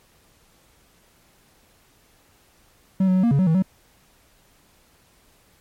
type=tone with pitch steps; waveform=triangle; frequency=190.2 / 185.2 / 186.4 / 234.8 / 139.5 / 187.2 / 160.9 / 188.7 Hz; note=F#3 / F#3 / F#3 / A#3 / C#3 / F#3 / E3 / F#3; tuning=+48 / +2 / +13 / +13 / +11 / +20 / -42 / +34 cents; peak=-13 dBFS; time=3-3.624 s; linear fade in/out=5 ms; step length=78 ms; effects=pink hiss -58 dBFS RMS until 5.6 s + MP3 64 kbps